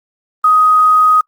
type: tone with quantisation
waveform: sine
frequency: 1253 Hz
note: D#6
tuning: 12 cents sharp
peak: -6 dBFS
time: 0.44-1.21 s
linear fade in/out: 5 ms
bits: 6
effects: noise-tail reverb RT60 0.1 s tail -26 dB re dry + Opus 32 kbps